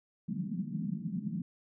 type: band-pass noise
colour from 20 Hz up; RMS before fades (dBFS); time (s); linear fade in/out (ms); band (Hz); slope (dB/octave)
white; -36; 0.28-1.42; 5; 160 to 220; 48
effects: none